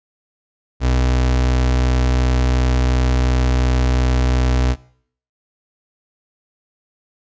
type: tone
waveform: 35% pulse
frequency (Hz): 62.8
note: B1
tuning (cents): +30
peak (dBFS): -12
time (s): 0.8-4.76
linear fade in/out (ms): 50
effects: noise-tail reverb RT60 0.6 s tail -21 dB re dry + resampled to 16000 Hz

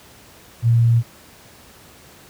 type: tone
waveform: sine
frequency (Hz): 116.7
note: A#2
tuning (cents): +2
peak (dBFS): -11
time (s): 0.62-1.03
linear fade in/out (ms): 50
effects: pink hiss -46 dBFS RMS until 2.29 s + high-pass 60 Hz 12 dB/octave

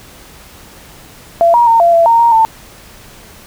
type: tone with pitch steps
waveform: sine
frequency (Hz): 678 / 950 / 916 / 684 / 672 / 923 / 934 / 894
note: E5 / A#5 / A#5 / F5 / E5 / A#5 / A#5 / A5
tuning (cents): +49 / +33 / -31 / -36 / +33 / -17 / +3 / +27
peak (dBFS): -5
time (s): 1.41-2.45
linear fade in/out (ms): 0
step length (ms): 130
effects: pink hiss -38 dBFS RMS until 3.46 s

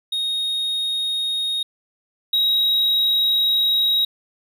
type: tone pair in turn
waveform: triangle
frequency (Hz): 3729 / 3816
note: A#7 / A#7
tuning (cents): 0 / +40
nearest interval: unison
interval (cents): 40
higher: second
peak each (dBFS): -19 / -14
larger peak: second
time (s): 0.12-1.63 / 2.33-4.05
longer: second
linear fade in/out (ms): 5
effects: none

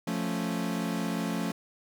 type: chord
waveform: 40% pulse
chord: F augmented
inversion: none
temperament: equal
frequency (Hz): 174.61 / 220 / 277.2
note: F3 / A3 / C#4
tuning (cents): 0 / 0 / 0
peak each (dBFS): -32 / -32 / -34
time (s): 0.07-1.52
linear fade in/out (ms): 5
effects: none

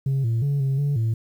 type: tone with pitch steps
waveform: sine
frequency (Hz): 135.7 / 114.6 / 141.8 / 135.4 / 143.3 / 112.6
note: C#3 / A#2 / C#3 / C#3 / D3 / A2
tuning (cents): -36 / -29 / +40 / -40 / -42 / +40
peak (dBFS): -17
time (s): 0.06-1.14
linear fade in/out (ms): 5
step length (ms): 180
effects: tanh soft clip ceiling -18 dBFS + 9-bit

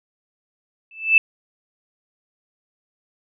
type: tone with exponential growth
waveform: sine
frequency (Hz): 2637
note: E7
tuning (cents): 0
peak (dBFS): -6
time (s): 0.91-1.18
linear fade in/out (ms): 2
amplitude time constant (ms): 58
effects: none

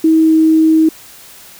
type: tone with pitch glide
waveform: sine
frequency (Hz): 320 to 318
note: D#4 to D#4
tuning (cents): +49 to +38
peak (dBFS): -6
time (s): 0.04-0.89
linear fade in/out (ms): 5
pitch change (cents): -11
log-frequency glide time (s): 0.19-0.33
effects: white hiss -38 dBFS RMS until 1.59 s

